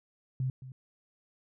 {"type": "tone with echo", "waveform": "sine", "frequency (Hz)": 130, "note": "C3", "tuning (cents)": -11, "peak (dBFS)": -28, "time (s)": [0.4, 0.5], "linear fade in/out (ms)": 2, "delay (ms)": 220, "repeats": 1, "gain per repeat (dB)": -14, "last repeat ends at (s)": 0.72, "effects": []}